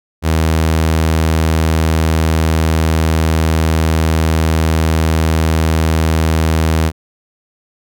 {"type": "tone", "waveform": "sawtooth", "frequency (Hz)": 80, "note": "D#2", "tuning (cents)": 49, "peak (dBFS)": -7, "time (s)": [0.22, 6.92], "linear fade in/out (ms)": 50, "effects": []}